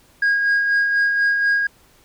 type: tone with tremolo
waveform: sine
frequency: 1635 Hz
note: G#6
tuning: 28 cents flat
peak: -11 dBFS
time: 0.22-1.67 s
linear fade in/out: 5 ms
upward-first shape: sine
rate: 4.1 Hz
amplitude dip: 45%
effects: tanh soft clip ceiling -13 dBFS + pink hiss -54 dBFS RMS until 2.04 s